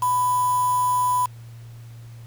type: tone with quantisation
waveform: sine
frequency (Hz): 995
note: B5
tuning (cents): +13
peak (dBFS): -18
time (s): 0.02-1.26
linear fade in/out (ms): 5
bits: 5
effects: added 116 Hz sine -38 dBFS peak until 2.26 s + pink hiss -54 dBFS RMS until 2.26 s